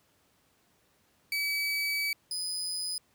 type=tone pair in turn; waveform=30% pulse; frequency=2287 / 4994 Hz; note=D7 / D#8; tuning=-47 / +6 cents; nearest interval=octave + major second; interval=1353 cents; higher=second; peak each=-26 / -29 dBFS; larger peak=first; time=1.32-2.13 / 2.31-2.98 s; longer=first; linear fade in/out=2 ms; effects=pink hiss -68 dBFS RMS until 3.14 s + high-pass 80 Hz 12 dB/octave

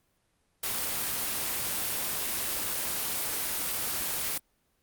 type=noise; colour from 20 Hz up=white; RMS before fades=-31 dBFS; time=0.63-4.38 s; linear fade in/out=5 ms; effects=pink hiss -72 dBFS RMS until 4.82 s + Opus 24 kbps

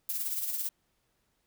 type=noise with tremolo; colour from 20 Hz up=violet; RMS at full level=-31 dBFS; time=0.09-0.69 s; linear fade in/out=2 ms; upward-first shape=triangle; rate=18 Hz; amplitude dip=55%; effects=pink hiss -75 dBFS RMS until 1.46 s

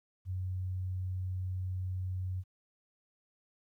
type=tone; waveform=sine; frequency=92.5 Hz; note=F#2; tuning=in tune; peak=-33 dBFS; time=0.25-2.44 s; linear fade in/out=50 ms; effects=12-bit

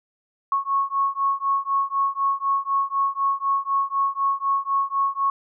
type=beating tone pair; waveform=sine; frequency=1099 / 1103 Hz; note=C#6 / C#6; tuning=-15 / -9 cents; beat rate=4 Hz; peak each=-23 dBFS; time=0.52-5.3 s; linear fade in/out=2 ms; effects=none

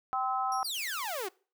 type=harmonic tone; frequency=258.7 Hz; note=C4; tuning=19 cents flat; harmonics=3 / 4 / 5; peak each=-31 / -36 / -32 dBFS; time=0.13-0.63 s; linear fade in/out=0 ms
type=tone with exponential decay; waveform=35% pulse; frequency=5610 Hz; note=F8; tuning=7 cents sharp; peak=-36 dBFS; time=0.52-0.96 s; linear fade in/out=1 ms; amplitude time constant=94 ms
type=exponential sweep; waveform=sawtooth; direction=down; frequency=5000 to 349.2 Hz; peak=-30 dBFS; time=0.64-1.29 s; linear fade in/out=10 ms
type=noise; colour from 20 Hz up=blue; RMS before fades=-44 dBFS; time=0.74-1.27 s; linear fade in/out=5 ms
effects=noise-tail reverb RT60 0.4 s tail -24 dB re dry

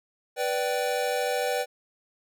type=chord; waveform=square; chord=G major; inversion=first; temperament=equal with one note detuned; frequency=493.9 / 587.3 / 772.8 Hz; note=B4 / D5 / G5; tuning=0 / 0 / -25 cents; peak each=-29 / -31 / -31 dBFS; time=0.36-1.66 s; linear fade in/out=50 ms; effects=none

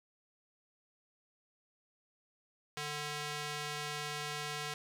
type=tone with band-pass filter; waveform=square; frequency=148.5 Hz; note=D3; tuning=20 cents sharp; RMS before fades=-40 dBFS; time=2.77-4.74 s; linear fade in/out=2 ms; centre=3600 Hz; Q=0.51; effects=none

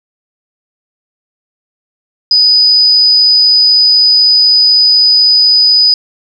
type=tone; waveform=sine; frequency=4978 Hz; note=D#8; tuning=in tune; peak=-4 dBFS; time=2.31-5.94 s; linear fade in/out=2 ms; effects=7-bit

